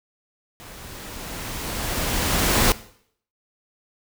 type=noise with level ramp; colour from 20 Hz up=pink; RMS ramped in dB=-42 to -17 dBFS; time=0.6-2.72 s; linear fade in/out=0 ms; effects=noise-tail reverb RT60 0.6 s tail -17 dB re dry